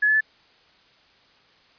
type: tone with pitch steps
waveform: sine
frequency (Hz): 1699 / 1726 / 1741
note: G#6 / A6 / A6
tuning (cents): +39 / -34 / -19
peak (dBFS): -16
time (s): 0.02-0.209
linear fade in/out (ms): 10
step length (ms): 63
effects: white hiss -57 dBFS RMS until 1.78 s + resampled to 11025 Hz